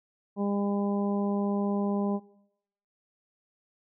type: harmonic tone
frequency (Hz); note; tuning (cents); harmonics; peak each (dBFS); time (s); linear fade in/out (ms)
201.7; G3; +50; 1 / 2 / 3 / 4 / 5; -27 / -33 / -37 / -39 / -41; 0.36-2.2; 50
effects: noise-tail reverb RT60 0.8 s tail -20 dB re dry